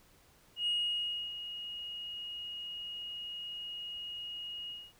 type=tone with ADSR envelope; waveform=sine; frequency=2877 Hz; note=F#7; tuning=49 cents flat; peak=-27 dBFS; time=0.56-4.93 s; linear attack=110 ms; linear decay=650 ms; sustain=-12 dB; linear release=240 ms; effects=tanh soft clip ceiling -26 dBFS + pink hiss -64 dBFS RMS until 4.99 s